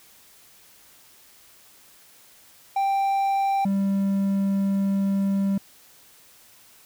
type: tone pair in turn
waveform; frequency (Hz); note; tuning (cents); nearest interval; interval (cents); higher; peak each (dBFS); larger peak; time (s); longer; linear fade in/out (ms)
triangle; 786 / 196.5; G5 / G3; +4 / +4; 2 octaves; 2400; first; -18; neither; 2.76-3.65 / 3.65-5.58; second; 5
effects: white hiss -53 dBFS RMS until 6.85 s